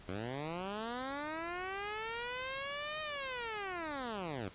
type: linear two-way sweep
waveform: 10% pulse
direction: up then down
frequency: 86.6 to 622.3 to 86.6 Hz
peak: -30 dBFS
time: 0.08-4.49 s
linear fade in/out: 5 ms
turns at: 3.01 s
effects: pink hiss -56 dBFS RMS until 4.54 s + resampled to 8000 Hz